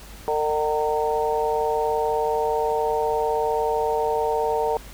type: harmonic tone with a mistuned harmonic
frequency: 151.6 Hz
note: D#3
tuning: 45 cents flat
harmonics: 3 / 4 / 5 / 6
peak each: -23 / -28 / -27 / -26 dBFS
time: 0.28-4.77 s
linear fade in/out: 0 ms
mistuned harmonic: 6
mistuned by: +18 cents
effects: added 50 Hz sine -43 dBFS peak until 4.93 s + pink hiss -44 dBFS RMS until 4.93 s